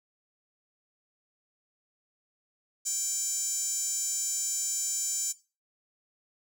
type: tone with high-pass filter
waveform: sawtooth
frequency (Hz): 784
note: G5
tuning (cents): 0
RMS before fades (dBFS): -31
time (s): 2.85-5.33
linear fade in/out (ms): 20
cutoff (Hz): 7000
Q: 7.9
effects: noise-tail reverb RT60 0.3 s tail -17 dB re dry